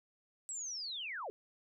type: linear sweep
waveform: sine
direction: down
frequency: 7920 to 363.7 Hz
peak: -39 dBFS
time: 0.49-1.3 s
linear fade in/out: 0 ms
effects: none